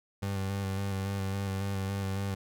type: tone with vibrato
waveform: 30% pulse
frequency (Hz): 97.7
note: G2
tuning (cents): -5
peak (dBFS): -28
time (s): 0.22-2.35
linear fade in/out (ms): 10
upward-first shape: square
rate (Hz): 3.6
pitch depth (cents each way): 23
effects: none